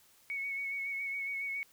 sine tone with vibrato, 2217 Hz, C#7, in tune, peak -34 dBFS, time 0.3-1.63 s, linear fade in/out 0 ms, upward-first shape sine, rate 7.2 Hz, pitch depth 26 cents each way, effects white hiss -64 dBFS RMS until 1.72 s

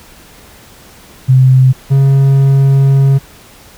sine / triangle tone pair in turn, 130 / 136.83 Hz, C3 / C#3, -11 / -22 cents, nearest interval minor second, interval 89 cents, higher second, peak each -3 dBFS, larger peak neither, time 1.28-1.73 / 1.9-3.19 s, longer second, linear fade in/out 20 ms, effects pink hiss -39 dBFS RMS until 3.77 s

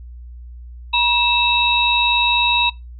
sine tone cluster, 959 / 2641 / 3809 Hz, A#5 / E7 / A#7, +49 / +3 / +37 cents, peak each -18 dBFS, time 0.93-2.7 s, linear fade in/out 10 ms, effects noise-tail reverb RT60 0.2 s tail -20 dB re dry + added 60 Hz sine -33 dBFS peak until 2.99 s

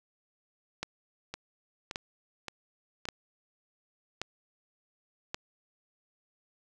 two click trains, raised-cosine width 0.2 ms, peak -16 / -20 dBFS, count 5 / 4, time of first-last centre 0.83-5.345 / 1.34-3.054 s, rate 0.886 / 1.75 Hz, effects none

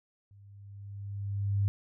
sine tone with level ramp, 100.2 Hz, G2, 38 cents sharp, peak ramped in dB -53 to -23 dBFS, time 0.31-1.68 s, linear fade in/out 0 ms, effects none

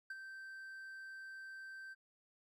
triangle tone with ADSR envelope, 1558 Hz, G6, 11 cents flat, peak -39 dBFS, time 0.1-1.95 s, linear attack 5 ms, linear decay 35 ms, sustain -7 dB, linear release 27 ms, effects none

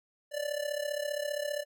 square tone with amplitude modulation, 585 Hz, D5, 7 cents flat, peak -29 dBFS, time 0.31-1.65 s, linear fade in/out 50 ms, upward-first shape sine, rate 35.1 Hz, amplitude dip 80%, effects none

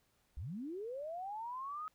sine linear sweep, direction up, 55 to 1279 Hz, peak -40 dBFS, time 0.37-1.88 s, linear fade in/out 0 ms, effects pink hiss -75 dBFS RMS until 1.94 s

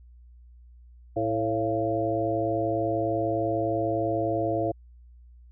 harmonic tone with a mistuned harmonic, 110 Hz, A2, in tune, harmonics 1 / 3 / 4 / 5 / 6, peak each -33 / -29 / -33 / -30 / -28 dBFS, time 1.16-4.72 s, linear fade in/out 10 ms, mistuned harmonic 6, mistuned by +60 cents, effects added 60 Hz sine -48 dBFS peak until 5.51 s

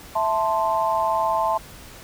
sine chord, A minor, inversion second, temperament equal, 659.3 / 880 / 1046.5 Hz, E5 / A5 / C6, 0 / 0 / 0 cents, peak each -24 / -22 / -24 dBFS, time 0.15-1.58 s, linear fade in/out 10 ms, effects pink hiss -43 dBFS RMS until 2.03 s

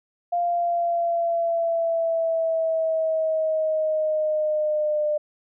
sine exponential sweep, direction down, 698.5 to 599 Hz, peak -20 dBFS, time 0.32-5.18 s, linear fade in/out 10 ms, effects none

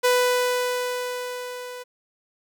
sawtooth tone with level ramp, 496.2 Hz, B4, 8 cents sharp, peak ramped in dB -12 to -31 dBFS, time 0.03-1.84 s, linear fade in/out 20 ms, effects none

